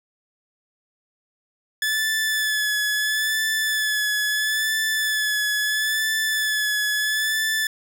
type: tone with vibrato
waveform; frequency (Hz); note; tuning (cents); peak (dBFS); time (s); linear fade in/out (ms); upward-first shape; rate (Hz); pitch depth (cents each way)
sawtooth; 1728; A6; -32; -17; 1.82-7.67; 2; sine; 0.75; 29
effects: none